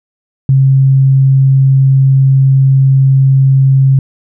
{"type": "tone", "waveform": "sine", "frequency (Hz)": 134.6, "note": "C3", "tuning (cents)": 49, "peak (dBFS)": -4, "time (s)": [0.49, 3.99], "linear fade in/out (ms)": 2, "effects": []}